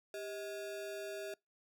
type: ring-modulated tone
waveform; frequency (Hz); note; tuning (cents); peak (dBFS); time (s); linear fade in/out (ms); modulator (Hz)
square; 516; C5; -24; -39; 0.14-1.34; 2; 119
effects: noise-tail reverb RT60 0.2 s tail -26 dB re dry